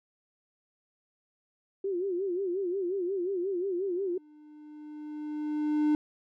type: tone with vibrato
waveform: sine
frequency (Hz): 371.6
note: F#4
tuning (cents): +7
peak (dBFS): -28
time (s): 1.84-4.18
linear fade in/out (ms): 5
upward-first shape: sine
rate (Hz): 5.6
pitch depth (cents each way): 130
type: tone with exponential growth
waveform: triangle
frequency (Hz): 301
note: D4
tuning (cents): +43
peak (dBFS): -19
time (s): 3.83-5.95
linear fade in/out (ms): 1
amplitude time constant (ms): 460
effects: none